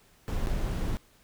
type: noise with dropouts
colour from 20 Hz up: brown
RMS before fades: -29 dBFS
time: 0.28-0.97 s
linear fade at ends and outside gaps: 0 ms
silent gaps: 0.461-0.471 s
effects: pink hiss -61 dBFS RMS until 1.23 s